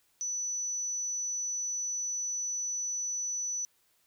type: tone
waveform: sine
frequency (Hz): 5960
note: F#8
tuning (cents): +12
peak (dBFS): -31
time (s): 0.21-3.65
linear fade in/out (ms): 0
effects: white hiss -70 dBFS RMS until 4.06 s